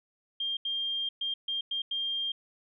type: tone bursts at uneven times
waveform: sine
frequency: 3200 Hz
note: G7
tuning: 35 cents sharp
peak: -29 dBFS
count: 6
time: 0.4-0.57 / 0.65-1.09 / 1.21-1.34 / 1.48-1.61 / 1.71-1.82 / 1.91-2.32 s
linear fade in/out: 5 ms
effects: none